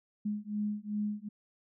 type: beating tone pair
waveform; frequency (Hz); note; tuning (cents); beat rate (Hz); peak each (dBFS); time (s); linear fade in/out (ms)
sine; 207.7 / 210.3; G#3 / G#3; 0 / +22; 2.6; -35 / -35; 0.25-1.29; 10
effects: none